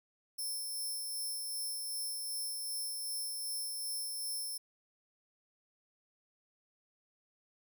5% pulse tone with tremolo, 5340 Hz, E8, 22 cents sharp, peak -30 dBFS, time 0.38-4.58 s, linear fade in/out 10 ms, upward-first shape sine, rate 2.6 Hz, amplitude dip 25%, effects none

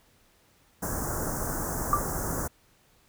pink band-stop noise, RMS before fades -31 dBFS, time 0.82-2.48 s, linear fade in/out 10 ms, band 1600 to 6000 Hz, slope 48 dB/octave
sine tone with exponential decay, 1174.7 Hz, D6, in tune, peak -15 dBFS, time 1.93-2.04 s, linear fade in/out 1 ms, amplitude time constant 22 ms
effects pink hiss -63 dBFS RMS until 3.08 s

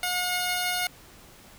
10% pulse tone pair together, 720 / 2166 Hz, F#5 / C#7, -47 / -41 cents, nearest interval octave + perfect fifth, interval 1906 cents, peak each -18 / -24 dBFS, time 0.03-0.87 s, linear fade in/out 2 ms, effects pink hiss -51 dBFS RMS until 1.58 s

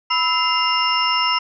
sine tone cluster, 993 / 1310 / 2076 / 2809 / 5300 Hz, B5 / E6 / C7 / F7 / E8, +9 / -11 / -14 / +9 / +9 cents, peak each -21 / -23 / -26 / -21 / -23 dBFS, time 0.1-1.39 s, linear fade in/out 10 ms, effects none

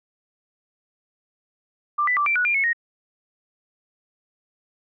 sine tone with pitch steps, 1183 / 1987 / 1170 / 2348 / 1468 / 2396 / 2193 / 1868 Hz, D6 / B6 / D6 / D7 / F#6 / D7 / C#7 / A#6, +12 / +10 / -7 / -1 / -14 / +34 / -19 / +3 cents, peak -18 dBFS, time 1.98-2.732 s, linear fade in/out 10 ms, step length 94 ms, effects none

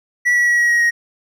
triangle tone with pitch steps, 1948 / 1934.5 / 1921.2 / 1907.9 / 1894.7 / 1881.6 Hz, B6 / B6 / B6 / A#6 / A#6 / A#6, -24 / -36 / -48 / +40 / +28 / +16 cents, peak -10 dBFS, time 0.25-0.91 s, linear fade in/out 20 ms, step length 110 ms, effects none

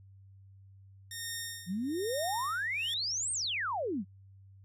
10% pulse tone with tremolo, 1840 Hz, A#6, 23 cents flat, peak -27 dBFS, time 1.11-2.94 s, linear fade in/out 2 ms, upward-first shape sine, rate 1.1 Hz, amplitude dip 95%
sine exponential two-way sweep, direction up then down, 166.9 to 8870 to 166.9 Hz, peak -31 dBFS, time 1.66-4.05 s, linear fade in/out 50 ms, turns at 3.32 s
effects added 97 Hz sine -53 dBFS peak until 4.64 s

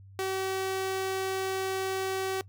sawtooth tone, 381.5 Hz, G4, 47 cents flat, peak -25 dBFS, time 0.19-2.41 s, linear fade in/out 0 ms, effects noise-tail reverb RT60 0.1 s tail -21 dB re dry + added 97 Hz sine -48 dBFS peak until 2.48 s

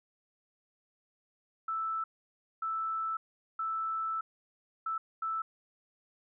sine tone bursts at uneven times, 1318.5 Hz, E6, in tune, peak -31 dBFS, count 5, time 1.68-2.04 / 2.62-3.17 / 3.59-4.21 / 4.86-4.98 / 5.22-5.42 s, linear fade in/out 5 ms, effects none

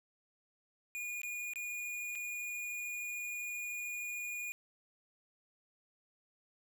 square tone with dropouts, 2441 Hz, D#7, 34 cents flat, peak -39 dBFS, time 0.95-4.52 s, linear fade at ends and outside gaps 0 ms, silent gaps 1.217-1.233 / 1.535-1.558 / 2.152-2.156 s, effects none

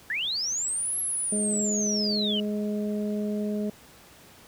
sine linear two-way sweep, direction up then down, 1638 to 11300 to 2877 Hz, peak -26 dBFS, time 0.1-2.4 s, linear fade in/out 2 ms, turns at 0.99 s
harmonic tone, 209.2 Hz, G#3, 13 cents sharp, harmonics 1 / 2 / 3, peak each -27 / -33 / -37 dBFS, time 1.32-3.7 s, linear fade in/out 5 ms
effects pink hiss -52 dBFS RMS until 4.47 s + high-pass 60 Hz 12 dB/octave

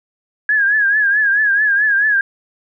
sine tone with vibrato, 1661.2 Hz, G#6, in tune, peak -11 dBFS, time 0.49-2.21 s, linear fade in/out 2 ms, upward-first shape triangle, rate 4.6 Hz, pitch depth 100 cents each way, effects none

